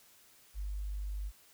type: tone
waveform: sine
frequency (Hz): 50.1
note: G1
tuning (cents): +38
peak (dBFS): -35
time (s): 0.54-1.32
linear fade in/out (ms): 50
effects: white hiss -62 dBFS RMS until 1.53 s